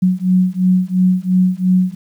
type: beating tone pair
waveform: sine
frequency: 182.5 / 185.4 Hz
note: F#3 / F#3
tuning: -24 / +4 cents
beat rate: 2.9 Hz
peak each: -14 dBFS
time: 0.02-1.95 s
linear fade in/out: 10 ms
effects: 8-bit